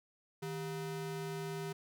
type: ring-modulated tone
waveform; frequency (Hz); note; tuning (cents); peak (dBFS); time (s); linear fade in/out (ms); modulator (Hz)
square; 277.2; C#4; 0; -36; 0.42-1.73; 10; 119
effects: none